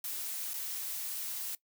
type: noise with dropouts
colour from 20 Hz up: blue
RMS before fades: -38 dBFS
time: 0.04-1.55 s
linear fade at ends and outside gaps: 2 ms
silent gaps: 0.535-0.54 s
effects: noise-tail reverb RT60 0.1 s tail -20 dB re dry